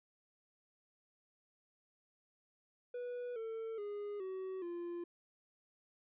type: tone with pitch steps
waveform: triangle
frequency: 489.4 / 448.8 / 411.5 / 377.4 / 346.1 Hz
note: B4 / A4 / G#4 / F#4 / F4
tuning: -16 / +34 / -16 / +34 / -16 cents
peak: -38 dBFS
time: 2.94-5.04 s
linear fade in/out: 5 ms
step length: 420 ms
effects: resampled to 8000 Hz

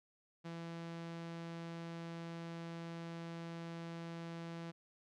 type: tone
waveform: sawtooth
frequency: 167.4 Hz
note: E3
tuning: 27 cents sharp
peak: -40 dBFS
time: 0.44-4.72 s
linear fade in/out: 20 ms
effects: low-pass 5000 Hz 12 dB/octave

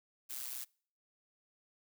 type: noise with amplitude modulation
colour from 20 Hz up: blue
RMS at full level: -39 dBFS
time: 0.29-0.65 s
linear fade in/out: 20 ms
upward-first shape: sine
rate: 127 Hz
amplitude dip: 80%
effects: noise-tail reverb RT60 0.5 s tail -26 dB re dry

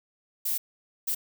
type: noise bursts at uneven times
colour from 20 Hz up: violet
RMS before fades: -28 dBFS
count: 2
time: 0.45-0.58 / 1.07-1.15 s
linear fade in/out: 10 ms
effects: none

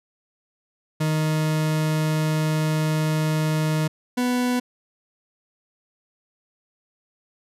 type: tone pair in turn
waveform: 40% pulse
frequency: 155.56 / 247.5 Hz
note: D#3 / B3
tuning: 0 / +4 cents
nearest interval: minor sixth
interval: 804 cents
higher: second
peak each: -19 dBFS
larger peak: neither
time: 1-3.88 / 4.17-4.6 s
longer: first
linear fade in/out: 10 ms
effects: resampled to 32000 Hz

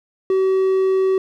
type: tone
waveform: triangle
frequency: 380.3 Hz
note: F#4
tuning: 48 cents sharp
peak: -12 dBFS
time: 0.3-1.18 s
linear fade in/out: 2 ms
effects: none

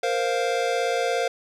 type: chord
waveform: square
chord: Bb suspended second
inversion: none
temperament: equal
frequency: 466.2 / 523.3 / 698.5 Hz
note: Bb4 / C5 / F5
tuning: 0 / 0 / 0 cents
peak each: -27 dBFS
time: 0.03-1.28 s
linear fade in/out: 5 ms
effects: low-pass 7000 Hz 12 dB/octave + 10-bit

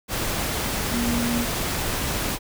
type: tone in noise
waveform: sine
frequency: 237.6 Hz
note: A#3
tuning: 33 cents sharp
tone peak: -23 dBFS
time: 0.91-1.47 s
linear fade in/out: 50 ms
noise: pink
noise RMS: -26 dBFS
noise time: 0.08-2.39 s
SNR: 0 dB
effects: none

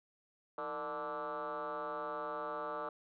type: tone with frequency modulation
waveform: sine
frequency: 882 Hz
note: A5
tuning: 4 cents sharp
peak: -36 dBFS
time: 0.58-2.89 s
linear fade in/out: 2 ms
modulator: 141 Hz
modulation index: 3.3
effects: tanh soft clip ceiling -34 dBFS

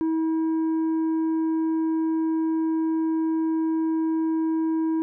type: tone with tanh clipping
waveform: sine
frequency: 321.6 Hz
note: E4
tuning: 43 cents flat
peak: -22 dBFS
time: 0.01-5.02 s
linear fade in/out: 0 ms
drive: 5 dB
effects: none

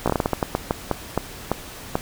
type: slowing click train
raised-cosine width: 1 ms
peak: -5 dBFS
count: 15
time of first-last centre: 0.06-1.955 s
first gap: 16 ms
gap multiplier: 1.29
effects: pink hiss -38 dBFS RMS until 2.01 s

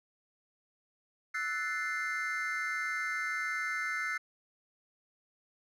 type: chord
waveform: triangle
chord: F# half-diminished seventh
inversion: third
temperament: equal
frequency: 1318.5 / 1480 / 1760 / 2093 Hz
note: E6 / F#6 / A6 / C7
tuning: 0 / 0 / 0 / 0 cents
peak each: -38 / -36 / -37 / -34 dBFS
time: 1.34-4.18 s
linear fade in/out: 10 ms
effects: none

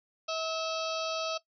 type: harmonic tone with a mistuned harmonic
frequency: 645 Hz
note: E5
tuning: 38 cents flat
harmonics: 1 / 2 / 4 / 5 / 6 / 7 / 8 / 9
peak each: -34 / -37 / -40 / -41 / -42 / -42 / -43 / -44 dBFS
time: 0.28-1.38 s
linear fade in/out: 10 ms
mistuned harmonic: 4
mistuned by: +31 cents
effects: noise-tail reverb RT60 0.1 s tail -17 dB re dry

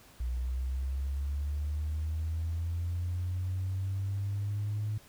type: linear sweep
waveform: sine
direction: up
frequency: 59.9 to 106.9 Hz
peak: -29 dBFS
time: 0.2-4.98 s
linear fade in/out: 5 ms
effects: tanh soft clip ceiling -26 dBFS + pink hiss -57 dBFS RMS until 5.08 s

